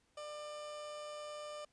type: tone with amplitude modulation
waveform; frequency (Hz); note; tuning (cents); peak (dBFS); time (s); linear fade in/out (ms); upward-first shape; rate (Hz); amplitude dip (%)
30% pulse; 597; D5; +28; -40; 0.17-1.65; 5; sine; 152; 25
effects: pink hiss -75 dBFS RMS until 1.72 s + resampled to 22050 Hz